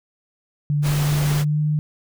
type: tone with pitch glide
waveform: sine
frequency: 146.83 to 151.31 Hz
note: D3 to D#3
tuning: 0 to -48 cents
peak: -17 dBFS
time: 0.7-1.79 s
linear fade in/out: 0 ms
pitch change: +52 cents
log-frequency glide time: 1.33-1.59 s
type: noise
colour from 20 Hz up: pink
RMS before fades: -28 dBFS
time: 0.82-1.45 s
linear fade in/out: 50 ms
effects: none